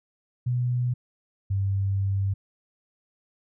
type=tone pair in turn; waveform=sine; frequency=123.4 / 97.94 Hz; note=B2 / G2; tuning=-1 / -1 cents; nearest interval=major third; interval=400 cents; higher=first; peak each=-22 dBFS; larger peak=neither; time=0.46-0.94 / 1.5-2.34 s; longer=second; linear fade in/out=10 ms; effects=none